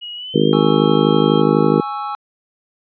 sine tone with pitch glide, 2900 to 3199 Hz, F#7 to G7, -35 to +34 cents, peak -27 dBFS, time 0.01-1.42 s, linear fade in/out 20 ms, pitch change +169 cents, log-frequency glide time 0.15-0.47 s
harmonic tone, 52.1 Hz, G#1, 6 cents sharp, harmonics 3 / 4 / 5 / 6 / 7 / 8 / 9, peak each -19 / -19 / -19 / -19 / -19 / -19 / -19 dBFS, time 0.34-1.81 s, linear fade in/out 10 ms
triangle chord, C# minor, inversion second, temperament equal, 830.6 / 1108.7 / 1318.5 Hz, G#5 / C#6 / E6, 0 / 0 / 0 cents, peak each -23 / -27 / -24 dBFS, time 0.53-2.15 s, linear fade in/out 0 ms
effects resampled to 11025 Hz

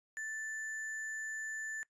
sine tone with sample-and-hold, 1760 Hz, A6, in tune, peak -38 dBFS, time 0.17-1.83 s, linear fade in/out 0 ms, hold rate 8820 Hz, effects noise-tail reverb RT60 0.1 s tail -20 dB re dry + resampled to 22050 Hz

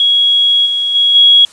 sine tone with level steps, 3322 Hz, G#7, in tune, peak -7 / -12 / -7 / -3 dBFS, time 0-1.45 s, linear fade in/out 2 ms, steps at 0.65 / 0.94 / 1.14 s, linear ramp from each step 20 ms, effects white hiss -40 dBFS RMS until 1.52 s + resampled to 22050 Hz

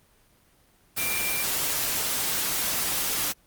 sine tone in noise, 2369 Hz, D7, 14 cents sharp, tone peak -30 dBFS, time 0.97-1.44 s, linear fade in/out 20 ms, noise white, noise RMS -27 dBFS, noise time 0.96-3.33 s, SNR -6 dB, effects pink hiss -61 dBFS RMS until 3.46 s + Opus 24 kbps

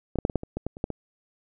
clicks, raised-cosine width 2 ms, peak -17 / -11 / -7 / -19 / -9 / -22 / -16 / -15 / -27 / -12 / -17 dBFS, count 11, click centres 0.157 / 0.187 / 0.251 / 0.298 / 0.357 / 0.434 / 0.57 / 0.666 / 0.769 / 0.841 / 0.903 s, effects none

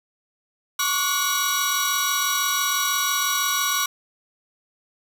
sawtooth tone cluster, 1098 / 1144 / 1459 / 3854 / 5800 Hz, C#6 / D6 / F#6 / B7 / F#8, -17 / -46 / -25 / -43 / -35 cents, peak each -24 dBFS, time 0.79-3.86 s, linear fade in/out 5 ms, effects none

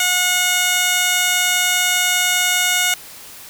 15% pulse tone with band-pass filter, 725 Hz, F#5, 35 cents flat, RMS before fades -17 dBFS, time 0-2.94 s, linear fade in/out 2 ms, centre 7200 Hz, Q 0.53, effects white hiss -38 dBFS RMS until 3.49 s

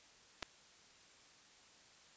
clicks, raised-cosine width 0.2 ms, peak -27 / -22 dBFS, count 2, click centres 0.425 / 0.428 s, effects white hiss -63 dBFS RMS until 2.16 s + resampled to 16000 Hz

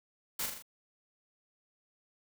white noise with echo, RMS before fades -35 dBFS, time 0.39-0.46 s, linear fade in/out 5 ms, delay 41 ms, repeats 4, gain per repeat -4 dB, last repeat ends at 0.624 s, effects none

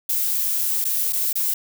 violet noise with dropouts, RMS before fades -22 dBFS, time 0.09-1.54 s, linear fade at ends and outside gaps 5 ms, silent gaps 0.843-0.85 / 1.125-1.13 / 1.329-1.354 s, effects none

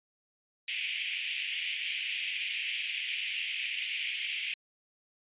white band-pass noise, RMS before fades -35 dBFS, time 0.68-4.54 s, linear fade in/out 2 ms, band 2200 to 3100 Hz, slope 48 dB/octave, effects resampled to 8000 Hz

